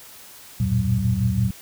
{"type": "tone cluster", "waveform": "sine", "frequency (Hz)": [75.4, 90.7, 114.9, 121, 189.1], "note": ["D2", "F#2", "A#2", "B2", "F#3"], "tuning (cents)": [46, -34, -25, -35, 38], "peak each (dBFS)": [-29, -27, -22, -24, -24], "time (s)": [0.6, 1.51], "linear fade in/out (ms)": 5, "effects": ["white hiss -44 dBFS RMS until 1.61 s"]}